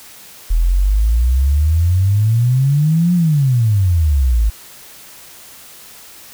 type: exponential two-way sweep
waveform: sine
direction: up then down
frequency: 39.6 to 180 to 51.5 Hz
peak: -10 dBFS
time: 0.5-4.5 s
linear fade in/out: 10 ms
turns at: 3.14 s
effects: white hiss -39 dBFS RMS until 6.33 s